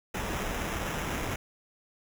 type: noise with sample-and-hold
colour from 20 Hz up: pink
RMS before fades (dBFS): -33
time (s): 0.14-1.36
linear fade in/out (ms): 5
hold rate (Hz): 4410
effects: none